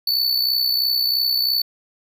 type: tone with amplitude modulation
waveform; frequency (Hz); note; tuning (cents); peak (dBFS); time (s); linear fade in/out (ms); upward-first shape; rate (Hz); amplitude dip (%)
square; 4481; C#8; +18; -15; 0.07-1.62; 5; sine; 63; 60
effects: none